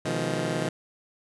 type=chord; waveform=15% pulse; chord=F half-diminished seventh; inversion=second; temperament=just; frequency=125.72 / 157.15 / 174.61 / 209.5 Hz; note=Cb3 / Eb3 / F3 / Ab3; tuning=+31 / +18 / 0 / +15 cents; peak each=-26 / -24 / -26 / -30 dBFS; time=0.05-0.69 s; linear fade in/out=5 ms; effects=resampled to 24000 Hz